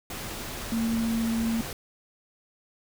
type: tone in noise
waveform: sine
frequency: 227.8 Hz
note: A#3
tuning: 40 cents flat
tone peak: -24 dBFS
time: 0.72-1.61 s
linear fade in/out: 2 ms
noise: pink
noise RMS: -36 dBFS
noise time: 0.1-1.73 s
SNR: +9 dB
effects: none